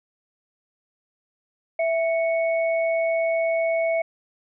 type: tone pair together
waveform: sine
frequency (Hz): 660 / 2216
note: E5 / C#7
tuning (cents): +2 / -1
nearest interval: octave + major sixth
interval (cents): 2097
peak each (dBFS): -20 / -29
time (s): 1.79-4.02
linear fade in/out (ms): 5
effects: none

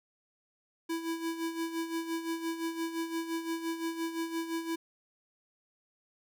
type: tone with tremolo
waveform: square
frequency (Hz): 329.9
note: E4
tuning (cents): +1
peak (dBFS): -31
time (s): 0.89-4.76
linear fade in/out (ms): 10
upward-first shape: sine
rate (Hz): 5.8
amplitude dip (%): 65
effects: none

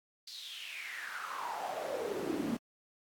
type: noise with high-pass filter sweep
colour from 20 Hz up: brown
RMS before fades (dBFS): -39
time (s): 0.27-2.57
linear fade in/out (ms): 5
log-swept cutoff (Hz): 4500 to 230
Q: 6.6
effects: AAC 64 kbps

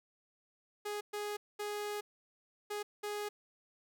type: tone bursts at uneven times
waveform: sawtooth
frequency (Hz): 415.3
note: G#4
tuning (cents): 0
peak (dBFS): -33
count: 5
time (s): 0.85-1.01 / 1.13-1.37 / 1.59-2.01 / 2.7-2.83 / 3.03-3.29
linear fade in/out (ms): 10
effects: none

